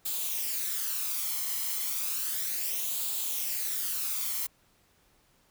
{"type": "noise with flanger", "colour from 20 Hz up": "blue", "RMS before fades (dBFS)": -32, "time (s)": [0.05, 4.47], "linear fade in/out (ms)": 10, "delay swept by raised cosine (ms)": [0.26, 0.98], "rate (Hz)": 0.33, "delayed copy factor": 0.55, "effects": ["pink hiss -66 dBFS RMS until 5.5 s"]}